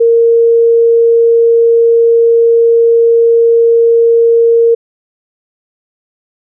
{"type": "tone", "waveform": "sine", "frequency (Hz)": 463.1, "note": "A#4", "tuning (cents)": -11, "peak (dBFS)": -4, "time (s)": [0, 4.75], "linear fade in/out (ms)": 10, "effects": []}